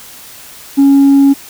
triangle tone with tanh clipping, 277.2 Hz, C#4, in tune, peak -4 dBFS, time 0.77-1.34 s, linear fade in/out 20 ms, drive 6 dB, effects white hiss -34 dBFS RMS until 1.49 s

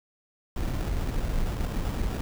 brown noise with sample-and-hold, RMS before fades -28 dBFS, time 0.56-2.21 s, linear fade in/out 2 ms, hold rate 2100 Hz, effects none

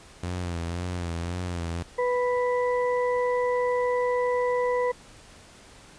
sawtooth tone with vibrato, 87 Hz, F2, 6 cents flat, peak -25 dBFS, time 0.23-1.83 s, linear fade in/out 5 ms, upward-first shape sine, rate 1.9 Hz, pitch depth 62 cents each way
harmonic tone, 493.9 Hz, B4, in tune, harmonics 1 / 2 / 4, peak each -23 / -29 / -35 dBFS, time 1.98-4.92 s, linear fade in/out 10 ms
effects pink hiss -50 dBFS RMS until 5.98 s + resampled to 22050 Hz

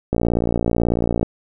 click train, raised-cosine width 2 ms, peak -5 dBFS, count 65, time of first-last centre 0.13-1.23 s, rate 58.2 Hz, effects none

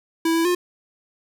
square tone with pitch steps, 328.3 / 330.6 / 355.8 Hz, E4 / E4 / F4, -7 / +5 / +32 cents, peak -18 dBFS, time 0.25-0.55 s, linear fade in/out 5 ms, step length 100 ms, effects none

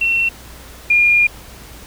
sine tone pair in turn, 2713 / 2417 Hz, E7 / D7, +49 / +49 cents, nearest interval major second, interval 200 cents, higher first, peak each -13 / -9 dBFS, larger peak second, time 0.01-0.29 / 0.9-1.27 s, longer second, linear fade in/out 5 ms, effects added 60 Hz sine -39 dBFS peak until 1.86 s + pink hiss -39 dBFS RMS until 1.86 s

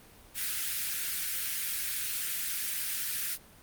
white high-pass noise, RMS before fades -33 dBFS, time 0.34-3.38 s, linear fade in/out 50 ms, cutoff 1400 Hz, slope 48 dB/octave, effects pink hiss -55 dBFS RMS until 3.62 s + Opus 32 kbps

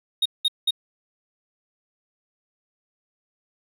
triangle tone bursts, 3729 Hz, A#7, in tune, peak -16 dBFS, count 3, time 0.22-0.708 s, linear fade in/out 5 ms, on 36 ms, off 190 ms, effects none

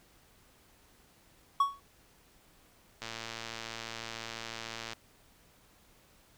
triangle tone with exponential decay, 1115 Hz, C#6, 10 cents sharp, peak -18 dBFS, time 1.6-1.8 s, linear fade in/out 5 ms, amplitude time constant 43 ms
click train, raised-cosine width 0.2 ms, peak -22 dBFS, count 219, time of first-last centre 3.02-4.932 s, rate 114 Hz
effects pink hiss -63 dBFS RMS until 6.37 s

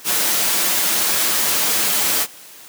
white noise with comb filter, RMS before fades -18 dBFS, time 0.04-2.27 s, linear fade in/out 50 ms, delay 7.6 ms, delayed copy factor -0.5, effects white hiss -41 dBFS RMS until 2.68 s + high-pass 150 Hz 12 dB/octave

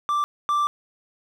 triangle tone pair in turn, 1174.7 / 1174.7 Hz, D6 / D6, 0 / 0 cents, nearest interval unison, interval 0 cents, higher neither, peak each -18 / -17 dBFS, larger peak second, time 0.09-0.24 / 0.49-0.67 s, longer second, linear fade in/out 0 ms, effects none

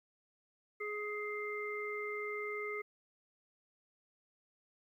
harmonic tone, 418.6 Hz, G#4, 14 cents sharp, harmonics 1 / 3 / 5, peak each -40 / -45 / -41 dBFS, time 0.8-2.82 s, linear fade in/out 10 ms, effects 12-bit

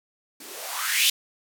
violet noise with band-pass filter sweep, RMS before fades -26 dBFS, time 0.4-1.1 s, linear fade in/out 5 ms, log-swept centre 250 to 3400 Hz, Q 3.8, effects none

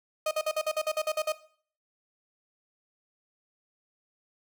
35% pulse tone bursts, 621 Hz, D#5, 3 cents flat, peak -24 dBFS, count 11, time 0.26-1.322 s, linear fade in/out 5 ms, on 52 ms, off 49 ms, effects noise-tail reverb RT60 0.5 s tail -17 dB re dry

